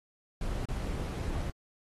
brown noise with dropouts, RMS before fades -34 dBFS, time 0.41-1.5 s, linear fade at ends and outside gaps 2 ms, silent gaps 0.655-0.686 s, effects AAC 32 kbps

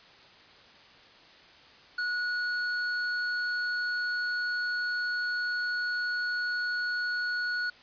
square tone, 1461 Hz, F#6, 22 cents flat, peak -29 dBFS, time 1.98-7.7 s, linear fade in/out 5 ms, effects white hiss -54 dBFS RMS until 7.82 s + resampled to 11025 Hz

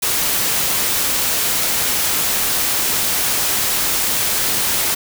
white noise, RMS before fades -18 dBFS, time 0.02-4.95 s, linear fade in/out 10 ms, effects none

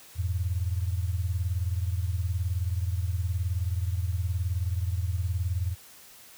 sine beating tone pair, 85.5 / 104.5 Hz, F2 / G#2, -36 / +11 cents, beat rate 19 Hz, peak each -27 / -31 dBFS, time 0.15-5.76 s, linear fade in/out 50 ms, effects white hiss -51 dBFS RMS until 6.37 s

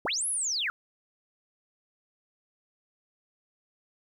sine linear two-way sweep, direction up then down, 170.4 to 11260 to 1257 Hz, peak -27 dBFS, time 0.05-0.7 s, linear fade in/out 0 ms, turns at 0.28 s, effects 10-bit

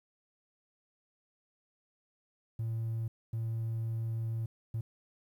triangle tone bursts at uneven times, 113.3 Hz, A#2, 49 cents flat, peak -29 dBFS, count 3, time 2.59-3.08 / 3.33-4.46 / 4.74-4.81 s, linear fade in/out 5 ms, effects tanh soft clip ceiling -27 dBFS + 11-bit

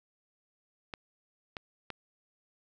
clicks, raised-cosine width 0.3 ms, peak -22 dBFS, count 3, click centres 0.938 / 1.568 / 1.903 s, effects none

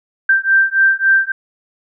sine beating tone pair, 1568 / 1571.6 Hz, G6 / G6, 0 / +4 cents, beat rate 3.6 Hz, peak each -13 dBFS, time 0.29-1.32 s, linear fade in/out 5 ms, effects none

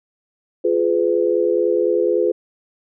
sine chord, F diminished, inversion none, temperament just, 349.2 / 419.1 / 502.9 Hz, F4 / Ab4 / Cb5, 0 / +16 / +31 cents, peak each -19 dBFS, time 0.64-2.32 s, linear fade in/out 10 ms, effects none

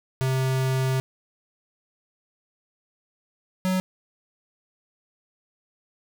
square tone pair in turn, 131.4 / 185.83 Hz, C3 / F#3, +8 / +8 cents, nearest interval tritone, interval 600 cents, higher second, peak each -22 dBFS, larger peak neither, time 0.21-1 / 3.65-3.8 s, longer first, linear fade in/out 0 ms, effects none

